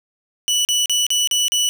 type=tone bursts; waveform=25% pulse; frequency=2960 Hz; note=F#7; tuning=in tune; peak=-12 dBFS; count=6; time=0.48-1.69 s; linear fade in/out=0 ms; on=170 ms; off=38 ms; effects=none

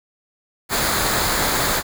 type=noise with comb filter; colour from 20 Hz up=pink; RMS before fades=-20 dBFS; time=0.69-1.83 s; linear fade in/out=50 ms; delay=0.35 ms; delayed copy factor=-0.5; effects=none

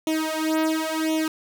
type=tone with flanger; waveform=sawtooth; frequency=316.2 Hz; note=D#4; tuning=28 cents sharp; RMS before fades=-24 dBFS; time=0.07-1.28 s; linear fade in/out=2 ms; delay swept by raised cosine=0.31 to 3.11 ms; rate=0.94 Hz; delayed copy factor=+1; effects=none

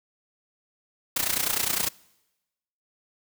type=noise with amplitude modulation; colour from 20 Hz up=white; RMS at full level=-23 dBFS; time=1.16-1.89 s; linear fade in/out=5 ms; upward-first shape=sine; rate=29.8 Hz; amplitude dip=80%; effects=noise-tail reverb RT60 1.0 s tail -24 dB re dry

